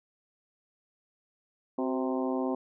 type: harmonic tone with a mistuned harmonic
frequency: 130.6 Hz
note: C3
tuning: 3 cents flat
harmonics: 2 / 3 / 4 / 5 / 6 / 7 / 8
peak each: -30 / -34 / -36 / -38 / -40 / -41 / -42 dBFS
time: 1.78-2.55 s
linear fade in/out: 5 ms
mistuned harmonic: 3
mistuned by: -59 cents
effects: none